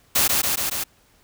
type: noise with echo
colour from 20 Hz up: white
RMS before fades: -18 dBFS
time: 0.15-0.28 s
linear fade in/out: 10 ms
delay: 140 ms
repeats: 4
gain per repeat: -2 dB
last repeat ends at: 0.84 s
effects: pink hiss -58 dBFS RMS until 1.23 s